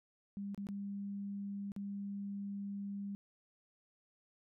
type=tone with dropouts; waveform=sine; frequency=200.2 Hz; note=G3; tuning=37 cents sharp; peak=-39 dBFS; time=0.37-3.15 s; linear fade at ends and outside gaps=0 ms; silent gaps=0.546-0.577 / 0.669-0.688 / 1.719-1.763 s; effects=none